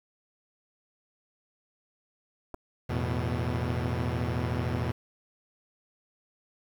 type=clicks; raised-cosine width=1 ms; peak=-26 dBFS; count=2; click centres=2.542 / 2.545 s
type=chord; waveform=sawtooth; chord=E suspended fourth; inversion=none; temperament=equal with one note detuned; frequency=84.19 / 110 / 123.47 Hz; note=E2 / A2 / B2; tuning=+37 / 0 / 0 cents; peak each=-28 / -30 / -27 dBFS; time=2.89-4.92 s; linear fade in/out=10 ms
effects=low-pass 3000 Hz 12 dB/octave + 9-bit